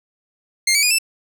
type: tone with pitch steps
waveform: 15% pulse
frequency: 2115 / 2280 / 2458 / 2649 Hz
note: C7 / C#7 / D#7 / E7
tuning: +18 / +48 / -22 / +8 cents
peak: -7 dBFS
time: 0.67-0.986 s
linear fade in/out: 5 ms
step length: 79 ms
effects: none